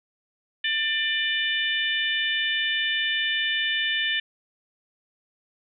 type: harmonic tone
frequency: 595 Hz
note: D5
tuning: 22 cents sharp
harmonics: 3 / 4 / 5 / 6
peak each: -26 / -31 / -27 / -30 dBFS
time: 0.64-4.2 s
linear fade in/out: 5 ms
effects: none